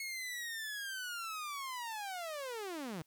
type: linear sweep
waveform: sawtooth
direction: down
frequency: 2186 to 146.83 Hz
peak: -36 dBFS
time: 0-3.02 s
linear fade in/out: 2 ms
effects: white hiss -74 dBFS RMS until 3.06 s